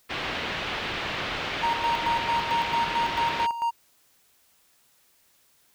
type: low-pass noise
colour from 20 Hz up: white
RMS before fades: -31 dBFS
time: 0.09-3.47 s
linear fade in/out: 20 ms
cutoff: 3300 Hz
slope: 24 dB/octave
type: tone with tremolo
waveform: triangle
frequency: 932.3 Hz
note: A#5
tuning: in tune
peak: -20 dBFS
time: 1.62-3.71 s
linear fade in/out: 20 ms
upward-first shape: square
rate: 4.5 Hz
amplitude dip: 65%
effects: white hiss -63 dBFS RMS until 5.74 s